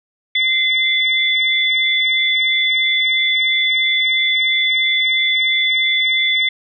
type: tone pair together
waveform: sine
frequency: 2061 / 3468 Hz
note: C7 / A7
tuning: -27 / -26 cents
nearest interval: major sixth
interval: 901 cents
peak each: -16 dBFS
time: 0.35-6.49 s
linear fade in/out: 5 ms
effects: none